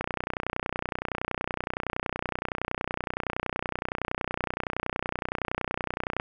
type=click train; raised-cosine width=0.5 ms; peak=-13 dBFS; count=191; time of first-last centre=0.01-6.199 s; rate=30.7 Hz; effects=none